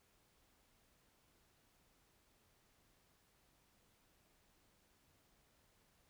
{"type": "silence", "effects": ["pink hiss -74 dBFS RMS until 6.09 s"]}